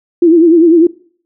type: tone with vibrato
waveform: sine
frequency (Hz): 333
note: E4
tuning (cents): +18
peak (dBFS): -3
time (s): 0.22-0.87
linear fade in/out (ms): 5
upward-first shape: sine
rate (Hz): 10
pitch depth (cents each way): 94
effects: noise-tail reverb RT60 0.5 s tail -20 dB re dry